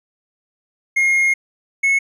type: tone pair in turn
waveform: triangle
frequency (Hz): 2142 / 2192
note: C7 / C#7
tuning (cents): +40 / -20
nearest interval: unison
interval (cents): 40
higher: second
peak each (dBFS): -11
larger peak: neither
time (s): 0.96-1.34 / 1.83-1.99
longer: first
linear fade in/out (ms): 10
effects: resampled to 32000 Hz